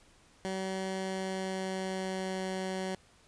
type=tone with pitch glide; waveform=15% pulse; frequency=190 to 188.25 Hz; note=F#3 to F#3; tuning=+46 to +30 cents; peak=-27 dBFS; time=0.45-2.95 s; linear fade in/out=0 ms; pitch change=-16 cents; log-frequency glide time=0.97-2.48 s; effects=pink hiss -62 dBFS RMS until 3.27 s + resampled to 22050 Hz